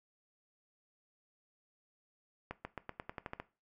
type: accelerating click train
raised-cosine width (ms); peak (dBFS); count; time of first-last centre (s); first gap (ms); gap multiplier
0.5; -25; 10; 2.51-3.4; 140; 0.91
effects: noise-tail reverb RT60 0.3 s tail -17 dB re dry